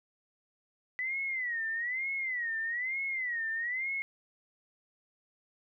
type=tone with vibrato; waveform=sine; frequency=1975.5 Hz; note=B6; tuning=in tune; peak=-31 dBFS; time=0.99-4.02 s; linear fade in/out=0 ms; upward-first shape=sine; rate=1.1 Hz; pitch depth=170 cents each way; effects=none